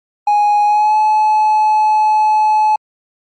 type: tone with pitch glide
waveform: triangle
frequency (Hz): 830.6 to 857.9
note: G#5 to A5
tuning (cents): 0 to -44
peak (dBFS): -6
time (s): 0.27-2.76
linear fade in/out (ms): 5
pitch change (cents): +56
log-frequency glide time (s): 0.65-0.96
effects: tanh soft clip ceiling -3 dBFS + MP3 48 kbps